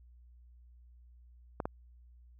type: clicks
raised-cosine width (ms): 1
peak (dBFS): -20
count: 2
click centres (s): 1.602 / 1.655
effects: added 60 Hz sine -55 dBFS peak until 2.39 s